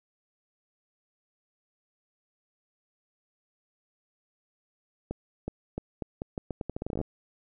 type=accelerating click train; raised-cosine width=2 ms; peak=-19 dBFS; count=19; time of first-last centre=5.11-7.013 s; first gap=370 ms; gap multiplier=0.81; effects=none